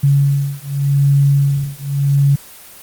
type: beating tone pair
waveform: sine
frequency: 139.9 / 140.76 Hz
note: C#3 / C#3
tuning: +16 / +27 cents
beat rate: 0.86 Hz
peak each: -14 dBFS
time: 0.03-2.36 s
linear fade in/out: 10 ms
effects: white hiss -38 dBFS RMS until 2.82 s + Opus 24 kbps